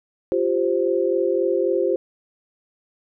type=chord; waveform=sine; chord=F suspended second; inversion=none; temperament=just; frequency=349.2 / 392.9 / 523.8 Hz; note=F4 / G4 / C5; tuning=0 / +4 / +2 cents; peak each=-22 dBFS; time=0.32-1.96 s; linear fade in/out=0 ms; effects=none